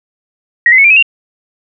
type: tone with pitch steps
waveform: sine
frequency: 1896 / 2044 / 2203 / 2375 / 2560 / 2760 Hz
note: A#6 / C7 / C#7 / D7 / D#7 / F7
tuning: +29 / -41 / -11 / +19 / +49 / -21 cents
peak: -3 dBFS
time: 0.66-1.026 s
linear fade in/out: 2 ms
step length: 61 ms
effects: none